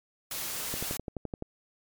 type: noise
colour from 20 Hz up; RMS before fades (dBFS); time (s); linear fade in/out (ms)
white; -35; 0.31-0.97; 2
type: click train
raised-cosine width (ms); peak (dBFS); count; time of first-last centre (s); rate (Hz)
2; -21; 9; 0.74-1.424; 11.7
effects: MP3 96 kbps